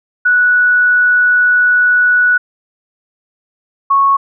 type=tone pair in turn; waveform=sine; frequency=1473 / 1103.5 Hz; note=F#6 / C#6; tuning=-8 / -8 cents; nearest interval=perfect fourth; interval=500 cents; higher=first; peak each=-7 dBFS; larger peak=neither; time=0.25-2.38 / 3.9-4.17 s; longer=first; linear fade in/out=10 ms; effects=none